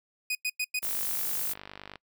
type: tone bursts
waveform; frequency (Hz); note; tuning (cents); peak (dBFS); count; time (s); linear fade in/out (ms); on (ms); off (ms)
sawtooth; 2489; D#7; 0; -24; 4; 0.3-0.792; 5; 51; 96
type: noise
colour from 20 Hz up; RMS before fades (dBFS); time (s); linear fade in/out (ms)
violet; -31; 0.82-1.54; 20
type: click train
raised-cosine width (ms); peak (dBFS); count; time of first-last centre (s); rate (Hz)
0.3; -25; 57; 0.83-1.957; 49.7
effects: noise-tail reverb RT60 0.1 s tail -25 dB re dry